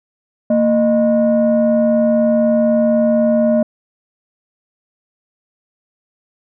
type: tone pair together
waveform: sine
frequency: 230 / 614 Hz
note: A#3 / D#5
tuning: -23 / -23 cents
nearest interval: octave + perfect fourth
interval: 1700 cents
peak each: -12 / -12 dBFS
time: 0.5-3.63 s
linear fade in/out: 5 ms
effects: tanh soft clip ceiling -6 dBFS